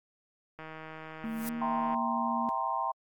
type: click train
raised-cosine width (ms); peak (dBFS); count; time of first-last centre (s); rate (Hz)
0.5; -29; 215; 0.59-1.944; 158
type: tone with pitch glide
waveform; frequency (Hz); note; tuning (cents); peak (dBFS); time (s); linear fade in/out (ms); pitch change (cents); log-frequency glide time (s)
sine; 225 to 233.7; A3 to A#3; +39 to +5; -33; 1.24-2.49; 0; +66; 1.42-1.48
type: noise with exponential growth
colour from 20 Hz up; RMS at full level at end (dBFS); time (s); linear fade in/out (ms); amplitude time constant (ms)
violet; -35; 1.24-1.49; 1; 54
type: chord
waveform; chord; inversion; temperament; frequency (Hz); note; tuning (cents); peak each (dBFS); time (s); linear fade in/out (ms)
sine; C dominant seventh; first; equal; 659.3 / 784 / 932.3 / 1046.5; E5 / G5 / Bb5 / C6; 0 / 0 / 0 / 0; -39 / -35 / -33 / -33; 1.61-2.92; 10
effects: AAC 64 kbps